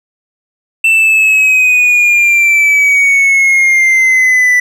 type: exponential sweep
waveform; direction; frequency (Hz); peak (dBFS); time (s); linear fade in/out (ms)
triangle; down; 2677 to 1975.5; -4; 0.84-4.6; 5
effects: none